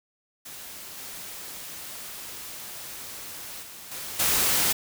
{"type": "noise with level steps", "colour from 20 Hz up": "white", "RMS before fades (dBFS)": [-41, -39, -43, -36, -23], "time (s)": [0.45, 4.73], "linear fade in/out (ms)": 10, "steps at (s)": [0.97, 3.62, 3.91, 4.19], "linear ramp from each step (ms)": 10, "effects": []}